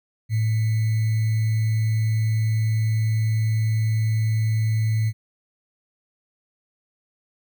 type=tone with sample-and-hold; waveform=sine; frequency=110 Hz; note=A2; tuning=in tune; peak=-18 dBFS; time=0.29-5.13 s; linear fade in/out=50 ms; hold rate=2100 Hz; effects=none